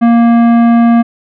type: tone with tanh clipping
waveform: sine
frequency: 233.7 Hz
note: A#3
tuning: 5 cents sharp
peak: -6 dBFS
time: 0.01-1.03 s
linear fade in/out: 20 ms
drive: 14 dB
effects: none